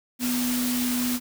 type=tone in noise; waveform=sine; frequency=246.9 Hz; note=B3; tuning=in tune; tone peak=-24 dBFS; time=0.19-1.2 s; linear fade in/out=50 ms; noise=white; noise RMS=-30 dBFS; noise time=0.19-1.2 s; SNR=+3 dB; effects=none